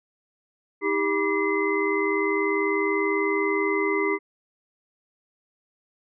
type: tone cluster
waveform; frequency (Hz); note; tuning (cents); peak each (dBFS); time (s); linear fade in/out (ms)
sine; 319.1 / 399.3 / 975 / 1167 / 2051; D#4 / G4 / B5 / D6 / C7; +44 / +32 / -23 / -11 / -35; -28 / -24 / -32 / -32 / -27; 0.81-4.19; 50
effects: none